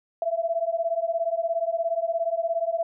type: beating tone pair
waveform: sine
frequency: 659.3 / 676.3 Hz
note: E5 / E5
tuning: 0 / +44 cents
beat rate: 17 Hz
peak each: -26 dBFS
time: 0.22-2.83 s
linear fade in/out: 2 ms
effects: none